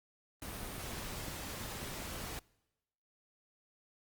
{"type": "noise", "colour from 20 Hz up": "pink", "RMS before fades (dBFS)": -43, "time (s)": [0.42, 2.39], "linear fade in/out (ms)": 0}
{"type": "clicks", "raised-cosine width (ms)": 5, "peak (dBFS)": -32, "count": 5, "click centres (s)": [0.632, 0.782, 0.934, 1.283, 1.83]}
{"effects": ["noise-tail reverb RT60 1.0 s tail -25 dB re dry", "Opus 32 kbps"]}